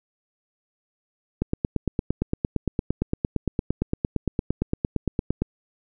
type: click train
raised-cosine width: 3 ms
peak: -9 dBFS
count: 36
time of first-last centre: 1.42-5.42 s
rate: 8.75 Hz
effects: none